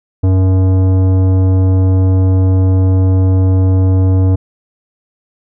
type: tone with tanh clipping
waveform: sine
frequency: 93.9 Hz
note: F#2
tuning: 26 cents sharp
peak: -9 dBFS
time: 0.23-4.36 s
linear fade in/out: 10 ms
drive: 14 dB
effects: none